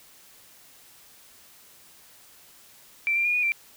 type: tone with pitch steps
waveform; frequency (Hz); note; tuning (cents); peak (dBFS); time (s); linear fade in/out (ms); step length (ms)
sine; 2343 / 2374 / 2432 / 2461 / 2355; D7 / D7 / D#7 / D#7 / D7; -5 / +18 / -40 / -20 / +4; -21; 3.07-3.52; 0; 90
effects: white hiss -53 dBFS RMS until 3.76 s